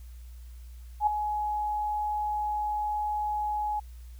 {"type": "tone with ADSR envelope", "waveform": "sine", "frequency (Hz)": 841, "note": "G#5", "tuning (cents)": 22, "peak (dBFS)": -18, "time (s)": [1, 3.8], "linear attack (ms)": 70, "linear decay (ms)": 4, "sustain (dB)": -9, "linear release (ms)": 9, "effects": ["added 60 Hz sine -42 dBFS peak until 4.19 s", "white hiss -62 dBFS RMS until 4.19 s"]}